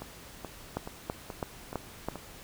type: two click trains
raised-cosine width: 1 ms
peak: -24 / -17 dBFS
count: 6 / 5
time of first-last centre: 0.02-2.157 / 0.77-2.086 s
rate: 2.34 / 3.04 Hz
effects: pink hiss -49 dBFS RMS until 2.43 s